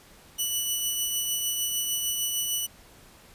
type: tone with tremolo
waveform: 10% pulse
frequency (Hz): 2960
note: F#7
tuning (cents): 0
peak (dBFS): -16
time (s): 0.38-2.67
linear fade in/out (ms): 20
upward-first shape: triangle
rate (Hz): 6.6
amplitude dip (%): 35
effects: pink hiss -53 dBFS RMS until 3.34 s + resampled to 32000 Hz